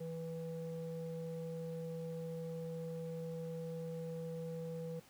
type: tone with low-pass filter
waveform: square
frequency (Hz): 164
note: E3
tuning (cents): -9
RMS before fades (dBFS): -43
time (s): 0-5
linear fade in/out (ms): 10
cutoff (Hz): 460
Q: 3.7
effects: pink hiss -63 dBFS RMS until 5.09 s + high-pass 80 Hz 12 dB/octave